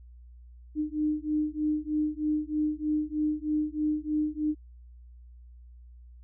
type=beating tone pair; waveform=sine; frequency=302.3 / 305.5 Hz; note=D#4 / D#4; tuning=-50 / -32 cents; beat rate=3.2 Hz; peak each=-29 dBFS; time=0.75-4.55 s; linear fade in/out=50 ms; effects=added 60 Hz sine -47 dBFS peak until 6.23 s